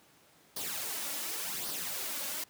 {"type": "noise with flanger", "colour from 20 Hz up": "white", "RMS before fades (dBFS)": -37, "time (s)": [0.56, 2.44], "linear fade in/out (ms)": 5, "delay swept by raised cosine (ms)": [0.2, 3.6], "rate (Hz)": 0.89, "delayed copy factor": 0.6, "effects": ["pink hiss -62 dBFS RMS until 2.49 s", "high-pass 150 Hz 12 dB/octave"]}